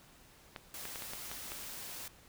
clicks, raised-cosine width 0.3 ms, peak -26 dBFS, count 7, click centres 0.562 / 0.854 / 0.958 / 1.022 / 1.135 / 1.315 / 1.519 s
white noise, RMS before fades -45 dBFS, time 0.74-2.08 s, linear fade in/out 2 ms
effects pink hiss -60 dBFS RMS until 2.28 s

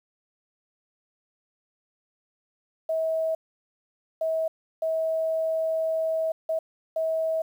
sine tone bursts at uneven times, 644 Hz, E5, 41 cents flat, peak -23 dBFS, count 5, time 2.89-3.35 / 4.21-4.48 / 4.82-6.32 / 6.49-6.59 / 6.96-7.42 s, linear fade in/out 5 ms, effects 9-bit

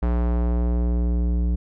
square tone with low-pass filter sweep, 59.6 Hz, A#1, 39 cents sharp, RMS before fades -21 dBFS, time 0.02-1.56 s, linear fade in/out 10 ms, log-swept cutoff 1300 to 250 Hz, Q 0.73, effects none

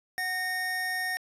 square tone pair together, 740 / 1842.2 Hz, F#5 / A#6, 0 / -21 cents, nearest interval octave + major third, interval 1579 cents, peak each -37 / -30 dBFS, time 0.18-1.17 s, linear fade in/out 0 ms, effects resampled to 32000 Hz + 11-bit

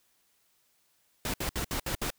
pink noise bursts, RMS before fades -32 dBFS, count 6, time 1.25-2.104 s, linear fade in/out 2 ms, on 89 ms, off 64 ms, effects white hiss -70 dBFS RMS until 2.18 s

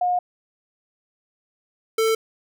sine / square tone pair in turn, 718 / 445.1 Hz, F5 / A4, +48 / +20 cents, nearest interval minor sixth, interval 828 cents, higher first, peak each -18 dBFS, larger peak neither, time 0.01-0.19 / 1.98-2.15 s, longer first, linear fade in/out 5 ms, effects none

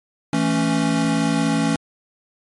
square chord, A major, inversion second, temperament equal, 164.81 / 220 / 277.2 Hz, E3 / A3 / C#4, 0 / 0 / 0 cents, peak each -23 / -23 / -21 dBFS, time 0.33-1.76 s, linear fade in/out 2 ms, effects MP3 48 kbps

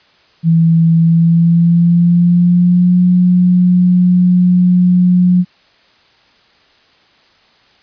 sine tone with pitch glide, 164.81 to 179.73 Hz, E3 to F3, 0 to +50 cents, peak -6 dBFS, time 0.43-5.45 s, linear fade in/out 50 ms, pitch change +150 cents, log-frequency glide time 0.97-3 s, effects white hiss -50 dBFS RMS until 7.82 s + resampled to 11025 Hz

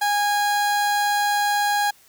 30% pulse tone, 822 Hz, G#5, 18 cents flat, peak -16 dBFS, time 0.01-1.91 s, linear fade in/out 10 ms, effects white hiss -54 dBFS RMS until 2.08 s

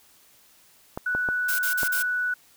clicks, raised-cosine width 1 ms, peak -16 dBFS, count 4, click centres 0.975 / 1.15 / 1.288 / 1.832 s
sine tone, 1480 Hz, F#6, in tune, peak -23 dBFS, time 1.06-2.34 s, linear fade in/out 5 ms
blue noise bursts, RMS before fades -29 dBFS, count 4, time 1.48-2.028 s, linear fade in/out 10 ms, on 110 ms, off 36 ms
effects white hiss -57 dBFS RMS until 2.56 s

